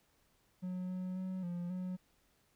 triangle tone with pitch steps, 182.6 / 183.9 / 186.5 / 174.8 / 183.2 Hz, F#3 / F#3 / F#3 / F3 / F#3, -23 / -10 / +14 / +2 / -17 cents, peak -35 dBFS, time 0.62-1.97 s, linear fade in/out 20 ms, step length 270 ms, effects pink hiss -73 dBFS RMS until 2.55 s

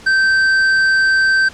sine tone with tanh clipping, 1555 Hz, G6, 14 cents flat, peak -12 dBFS, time 0.06-1.49 s, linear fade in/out 10 ms, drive 9 dB, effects pink hiss -39 dBFS RMS until 1.53 s + low-pass 7000 Hz 12 dB/octave

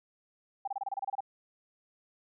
sine tone bursts, 791 Hz, G5, 15 cents sharp, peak -31 dBFS, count 11, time 0.65-1.206 s, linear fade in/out 5 ms, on 26 ms, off 27 ms, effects none

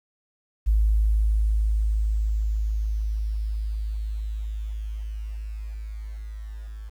sine tone with level ramp, 53.3 Hz, G#1, 46 cents sharp, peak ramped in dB -16 to -34 dBFS, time 0.66-6.9 s, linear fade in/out 20 ms, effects 9-bit

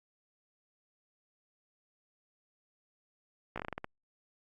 slowing click train, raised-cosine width 0.5 ms, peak -22 dBFS, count 9, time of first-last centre 3.56-3.844 s, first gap 16 ms, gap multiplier 1.22, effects Opus 48 kbps

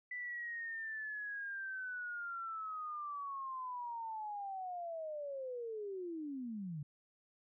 sine linear sweep, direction down, 1991 to 139 Hz, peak -40 dBFS, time 0.11-6.83 s, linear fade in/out 5 ms, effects none

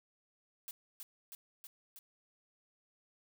blue noise with echo, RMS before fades -45 dBFS, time 0.68-0.71 s, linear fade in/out 0 ms, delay 320 ms, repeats 4, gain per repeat -2 dB, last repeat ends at 1.99 s, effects none

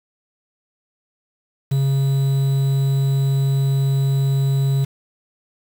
triangle tone with quantisation, 136.6 Hz, C#3, 25 cents flat, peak -13 dBFS, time 1.71-4.85 s, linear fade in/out 10 ms, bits 6, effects none

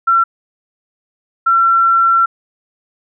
sine tone pair in turn, 1355 / 1355 Hz, E6 / E6, +47 / +47 cents, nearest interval unison, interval 0 cents, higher neither, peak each -8 dBFS, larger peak neither, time 0.07-0.24 / 1.46-2.26 s, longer second, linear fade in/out 10 ms, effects none

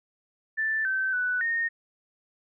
sine tone with pitch steps, 1765 / 1543 / 1488 / 1845 Hz, A6 / G6 / F#6 / A#6, +5 / -28 / +9 / -18 cents, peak -24 dBFS, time 0.57-1.69 s, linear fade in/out 20 ms, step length 280 ms, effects none

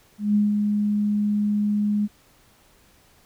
sine tone with ADSR envelope, 207.7 Hz, G#3, in tune, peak -15 dBFS, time 0.18-2.08 s, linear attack 170 ms, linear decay 170 ms, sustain -4 dB, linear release 35 ms, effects pink hiss -57 dBFS RMS until 3.25 s

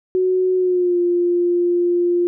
sine tone with pitch glide, 370 to 350.2 Hz, F#4 to F4, 0 to +5 cents, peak -14 dBFS, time 0.15-2.27 s, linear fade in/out 0 ms, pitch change -95 cents, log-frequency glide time 0.56-0.99 s, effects none

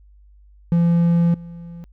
triangle tone with level steps, 170.3 Hz, F3, 43 cents flat, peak -11 / -31 dBFS, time 0.72-1.84 s, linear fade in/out 0 ms, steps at 1.34 s, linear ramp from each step 2 ms, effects added 50 Hz sine -46 dBFS peak until 1.92 s

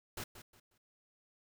pink noise with echo, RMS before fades -42 dBFS, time 0.17-0.24 s, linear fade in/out 5 ms, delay 180 ms, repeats 3, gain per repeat -11 dB, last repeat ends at 0.78 s, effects none

